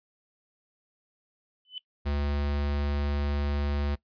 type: tone with exponential growth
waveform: sine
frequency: 3011 Hz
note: F#7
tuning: 30 cents sharp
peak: -30 dBFS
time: 1.65-1.78 s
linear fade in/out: 1 ms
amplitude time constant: 28 ms
type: tone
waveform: square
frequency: 72 Hz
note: D2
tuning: 34 cents flat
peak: -27 dBFS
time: 2.05-3.96 s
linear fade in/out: 20 ms
effects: noise-tail reverb RT60 0.1 s tail -20 dB re dry + resampled to 11025 Hz